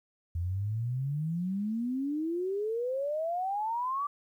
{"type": "exponential sweep", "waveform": "sine", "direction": "up", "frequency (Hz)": [82.9, 1174.7], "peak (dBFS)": -29, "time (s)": [0.35, 4.07], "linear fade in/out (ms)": 5, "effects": ["11-bit"]}